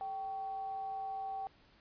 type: tone with frequency modulation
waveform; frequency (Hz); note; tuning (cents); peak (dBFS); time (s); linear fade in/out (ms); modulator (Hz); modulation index
sine; 776; G5; -18; -37; 0.01-1.47; 0; 341; 0.21
effects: pink hiss -65 dBFS RMS until 1.8 s + resampled to 11025 Hz